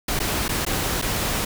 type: noise with dropouts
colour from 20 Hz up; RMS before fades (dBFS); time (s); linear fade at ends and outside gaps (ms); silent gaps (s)
pink; -24; 0.08-1.45; 5; 0.192-0.2 / 0.482-0.49 / 0.651-0.664 / 1.016-1.022
effects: none